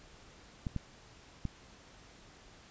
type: clicks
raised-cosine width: 5 ms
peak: -22 dBFS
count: 3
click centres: 0.668 / 0.763 / 1.453 s
effects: pink hiss -57 dBFS RMS until 2.7 s + resampled to 16000 Hz